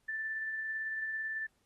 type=tone with tremolo; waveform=sine; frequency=1765 Hz; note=A6; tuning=5 cents sharp; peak=-33 dBFS; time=0.08-1.47 s; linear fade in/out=10 ms; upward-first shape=triangle; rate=18 Hz; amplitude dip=30%; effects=pink hiss -75 dBFS RMS until 1.65 s + AAC 32 kbps